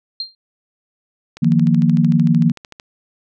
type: tone with exponential decay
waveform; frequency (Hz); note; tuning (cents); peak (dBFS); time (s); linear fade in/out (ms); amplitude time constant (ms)
sine; 4186; C8; 0; -18; 0.2-0.35; 2; 32
type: click train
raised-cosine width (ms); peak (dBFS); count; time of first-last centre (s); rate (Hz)
0.2; -18; 20; 1.37-2.799; 13.3
type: chord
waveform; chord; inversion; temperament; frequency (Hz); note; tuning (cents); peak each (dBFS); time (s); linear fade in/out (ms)
sine; Eb suspended second; none; equal; 155.56 / 174.61 / 233.1; Eb3 / F3 / Bb3; 0 / 0 / 0; -15; 1.42-2.52; 10
effects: none